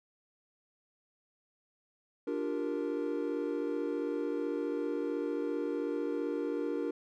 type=chord; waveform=triangle; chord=G minor seventh; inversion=second; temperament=equal; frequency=293.7 / 349.2 / 392 / 466.2 Hz; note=D4 / F4 / G4 / Bb4; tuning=0 / 0 / 0 / 0 cents; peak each=-34 / -36 / -38 / -34 dBFS; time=2.27-6.91 s; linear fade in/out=5 ms; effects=none